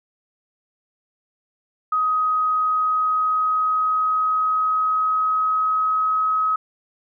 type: tone with pitch glide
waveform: sine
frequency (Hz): 1258 to 1274.1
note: D#6 to D#6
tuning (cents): +19 to +41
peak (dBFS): -17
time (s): 1.92-6.56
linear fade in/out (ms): 5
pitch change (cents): +22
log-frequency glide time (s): 2.48-6.29
effects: none